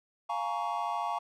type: chord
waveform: triangle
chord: Bb minor seventh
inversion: second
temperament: just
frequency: 699.2 / 839.1 / 932.3 / 1118.8 Hz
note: F5 / Ab5 / Bb5 / Db6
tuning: +2 / +18 / 0 / +16 cents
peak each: -34 dBFS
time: 0.29-1.19 s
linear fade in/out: 10 ms
effects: none